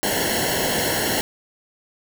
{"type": "noise with comb filter", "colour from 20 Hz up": "pink", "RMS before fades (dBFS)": -22, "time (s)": [0.03, 1.21], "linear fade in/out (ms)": 0, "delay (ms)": 0.82, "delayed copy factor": -0.95, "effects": []}